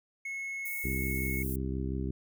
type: tone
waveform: triangle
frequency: 2184 Hz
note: C#7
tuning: 26 cents flat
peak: -33 dBFS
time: 0.25-1.43 s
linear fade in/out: 5 ms
type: high-pass noise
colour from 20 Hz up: pink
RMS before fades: -41 dBFS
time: 0.65-1.56 s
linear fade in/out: 5 ms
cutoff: 11000 Hz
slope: 24 dB/octave
type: harmonic tone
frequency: 65.7 Hz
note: C2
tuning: 8 cents sharp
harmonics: 1 / 2 / 3 / 4 / 5 / 6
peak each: -34 / -37 / -39 / -40 / -41 / -42 dBFS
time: 0.84-2.11 s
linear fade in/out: 5 ms
effects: none